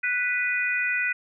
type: harmonic tone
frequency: 493.9 Hz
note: B4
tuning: in tune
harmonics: 3 / 4 / 5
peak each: -27 / -27 / -27 dBFS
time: 0.03-1.13 s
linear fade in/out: 10 ms
effects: none